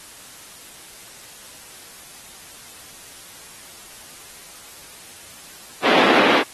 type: band-pass noise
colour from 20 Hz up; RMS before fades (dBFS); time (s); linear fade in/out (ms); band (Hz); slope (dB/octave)
pink; -17; 5.82-6.44; 50; 250 to 3500; 24
effects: white hiss -42 dBFS RMS until 6.53 s + AAC 32 kbps